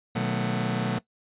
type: chord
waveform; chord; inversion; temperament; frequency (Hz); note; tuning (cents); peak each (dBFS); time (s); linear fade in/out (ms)
sawtooth; B dominant seventh; none; just; 123.47 / 154.34 / 185.21 / 222.2; B2 / D#3 / F#3 / A3; 0 / -14 / +2 / +17; -26 / -30 / -25 / -26; 0.15-0.99; 10
effects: noise-tail reverb RT60 0.1 s tail -18 dB re dry + resampled to 8000 Hz